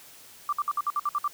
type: tone bursts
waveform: sine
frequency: 1174.7 Hz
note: D6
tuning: in tune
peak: -23 dBFS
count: 9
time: 0.49-1.278 s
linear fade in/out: 2 ms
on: 36 ms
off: 58 ms
effects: white hiss -50 dBFS RMS until 1.33 s